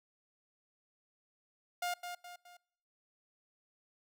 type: tone with echo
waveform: sawtooth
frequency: 708 Hz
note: F5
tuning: 23 cents sharp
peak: -30 dBFS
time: 1.82-1.94 s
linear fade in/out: 5 ms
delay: 210 ms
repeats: 3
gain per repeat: -7 dB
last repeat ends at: 2.57 s
effects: noise-tail reverb RT60 0.8 s tail -25 dB re dry